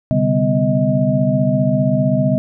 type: tone cluster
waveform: sine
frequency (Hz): 130.3 / 145.6 / 195.4 / 249.7 / 630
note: C3 / D3 / G3 / B3 / D#5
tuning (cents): -7 / -15 / -5 / +19 / +21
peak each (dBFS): -19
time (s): 0.11-2.38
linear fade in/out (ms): 0
effects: none